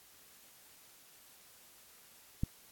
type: click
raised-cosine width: 5 ms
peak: -19 dBFS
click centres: 2.435 s
effects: white hiss -60 dBFS RMS until 2.71 s + AAC 64 kbps